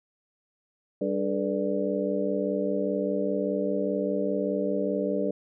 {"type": "harmonic tone with a mistuned harmonic", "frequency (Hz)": 98, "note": "G2", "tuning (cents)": 0, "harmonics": [2, 3, 4, 5, 6], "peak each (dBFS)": [-31, -31, -31, -31, -31], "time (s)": [1.01, 5.31], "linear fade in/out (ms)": 5, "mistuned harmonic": 4, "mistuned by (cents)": 140, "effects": []}